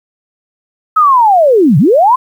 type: linear two-way sweep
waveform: sine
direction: down then up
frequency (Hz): 1300 to 124.4 to 1059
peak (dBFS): -4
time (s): 0.96-2.16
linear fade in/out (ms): 10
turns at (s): 1.78
effects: 7-bit